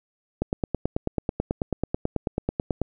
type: click train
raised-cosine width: 2 ms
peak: -10 dBFS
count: 23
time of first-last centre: 0.42-2.817 s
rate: 9.18 Hz
effects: none